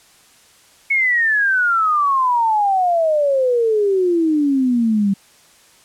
sine exponential sweep, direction down, 2217 to 193.3 Hz, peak -13 dBFS, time 0.9-5.14 s, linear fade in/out 10 ms, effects white hiss -50 dBFS RMS until 5.84 s + low-pass 10000 Hz 12 dB/octave

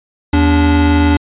square tone pair together, 80.7 / 289.6 Hz, E2 / D4, -36 / -24 cents, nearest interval octave + minor seventh, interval 2212 cents, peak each -12 dBFS, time 0.33-1.17 s, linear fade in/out 5 ms, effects resampled to 8000 Hz

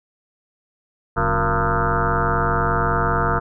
sine tone with frequency modulation, 686 Hz, F5, 31 cents flat, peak -16 dBFS, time 1.16-3.4 s, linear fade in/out 20 ms, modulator 109 Hz, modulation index 7.1, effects none

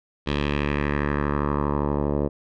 10% pulse tone with low-pass filter sweep, 72.5 Hz, D2, 22 cents flat, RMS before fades -24 dBFS, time 0.26-2.29 s, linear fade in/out 20 ms, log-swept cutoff 3500 to 610 Hz, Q 2.3, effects none

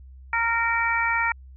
harmonic tone, 462 Hz, A#4, 16 cents flat, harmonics 2 / 3 / 4 / 5, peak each -26 / -26 / -26 / -26 dBFS, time 0.33-1.32 s, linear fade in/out 2 ms, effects added 65 Hz sine -42 dBFS peak until 1.56 s

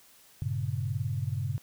sine chord, G diminished, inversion none, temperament equal, 98 / 116.54 / 138.59 Hz, G2 / Bb2 / Db3, 0 / 0 / 0 cents, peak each -33 dBFS, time 0.42-1.58 s, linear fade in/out 0 ms, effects white hiss -58 dBFS RMS until 1.62 s

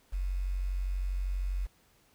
sine tone with quantisation, 46.25 Hz, F#1, in tune, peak -29 dBFS, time 0.12-1.67 s, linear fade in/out 20 ms, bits 9, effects pink hiss -66 dBFS RMS until 2.14 s

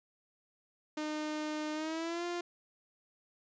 sawtooth tone with pitch glide, 305.2 to 348.6 Hz, D#4 to F4, -33 to -3 cents, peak -31 dBFS, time 0.97-2.41 s, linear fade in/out 5 ms, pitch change +230 cents, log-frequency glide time 1.73-2.25 s, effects resampled to 16000 Hz

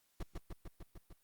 brown noise with echo, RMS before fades -39 dBFS, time 0.2-0.23 s, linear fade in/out 5 ms, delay 150 ms, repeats 6, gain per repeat -2 dB, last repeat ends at 1.13 s, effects white hiss -75 dBFS RMS until 1.23 s + Opus 48 kbps

